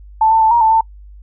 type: tone with pitch steps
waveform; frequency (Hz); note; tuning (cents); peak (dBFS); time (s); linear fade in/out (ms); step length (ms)
sine; 880 / 893 / 881 / 943 / 883 / 894; A5 / A5 / A5 / A#5 / A5 / A5; 0 / +25 / +2 / +20 / +6 / +27; -8; 0.21-0.81; 5; 100
effects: noise-tail reverb RT60 0.1 s tail -25 dB re dry + added 50 Hz sine -35 dBFS peak until 1.22 s